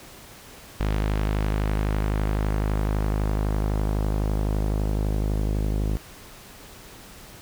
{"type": "tone with low-pass filter sweep", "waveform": "sawtooth", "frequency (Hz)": 51.91, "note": "G#1", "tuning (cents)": 0, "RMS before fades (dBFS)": -24, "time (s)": [0.8, 5.97], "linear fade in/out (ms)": 0, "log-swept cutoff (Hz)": [3700, 440], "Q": 0.8, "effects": ["pink hiss -45 dBFS RMS until 7.41 s"]}